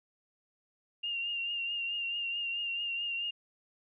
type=tone with vibrato; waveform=sine; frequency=2794 Hz; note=F7; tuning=in tune; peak=-32 dBFS; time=1.03-3.31 s; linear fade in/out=10 ms; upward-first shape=triangle; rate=4.6 Hz; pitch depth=40 cents each way; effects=none

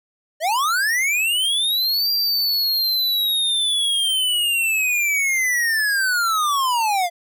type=linear two-way sweep; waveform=square; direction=up then down; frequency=587.3 to 4765 to 675 Hz; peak=-18 dBFS; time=0.4-7.1 s; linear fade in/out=50 ms; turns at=2.11 s; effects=none

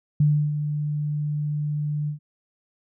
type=tone with ADSR envelope; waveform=sine; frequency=148.7 Hz; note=D3; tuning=22 cents sharp; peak=-14 dBFS; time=0.2-2.19 s; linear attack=5 ms; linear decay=310 ms; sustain=-9 dB; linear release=110 ms; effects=none

